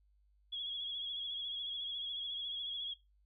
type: tone with vibrato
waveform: sine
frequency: 3334 Hz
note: G#7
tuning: 6 cents sharp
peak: -38 dBFS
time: 0.52-2.94 s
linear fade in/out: 10 ms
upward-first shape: sine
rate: 14 Hz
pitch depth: 46 cents each way
effects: noise-tail reverb RT60 0.2 s tail -17 dB re dry + added 50 Hz sine -67 dBFS peak until 3.25 s